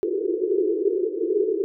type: band-pass noise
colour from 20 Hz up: white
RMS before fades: -23 dBFS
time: 0.03-1.64 s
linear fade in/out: 0 ms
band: 340 to 440 Hz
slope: 96 dB/octave
effects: none

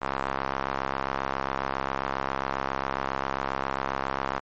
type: tone with band-pass filter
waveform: sawtooth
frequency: 67.4 Hz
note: C#2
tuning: 48 cents flat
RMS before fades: -30 dBFS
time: 0.01-4.4 s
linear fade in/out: 20 ms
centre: 1100 Hz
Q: 1.7
effects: MP3 32 kbps

